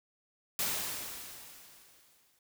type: noise with exponential decay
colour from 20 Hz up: white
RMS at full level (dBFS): -31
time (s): 0.59-2.39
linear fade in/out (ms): 2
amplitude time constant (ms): 390
effects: none